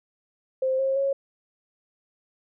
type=tone with pitch steps; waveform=sine; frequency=523.3 / 536.2 / 549.3 Hz; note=C5 / C5 / C#5; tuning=0 / +42 / -16 cents; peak=-21 dBFS; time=0.62-1.13 s; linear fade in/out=5 ms; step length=170 ms; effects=none